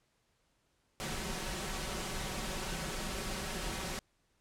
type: noise with comb filter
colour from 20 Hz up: pink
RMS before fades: -38 dBFS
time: 1-3.99 s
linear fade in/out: 0 ms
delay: 5.3 ms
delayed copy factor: +0.55
effects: pink hiss -75 dBFS RMS until 4.4 s + low-pass 10000 Hz 12 dB/octave